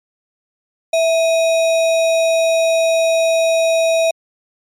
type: tone with sample-and-hold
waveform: sine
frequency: 656 Hz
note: E5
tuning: 9 cents flat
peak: -11 dBFS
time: 0.93-4.11 s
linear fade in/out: 5 ms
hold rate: 3150 Hz
effects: low-pass 8000 Hz 12 dB/octave + MP3 64 kbps